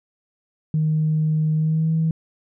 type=tone with pitch glide; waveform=sine; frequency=155.56 to 160.95 Hz; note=D#3 to E3; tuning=0 to -41 cents; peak=-16 dBFS; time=0.74-2.11 s; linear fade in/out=2 ms; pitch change=+59 cents; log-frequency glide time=1.55-1.92 s; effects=tanh soft clip ceiling -12 dBFS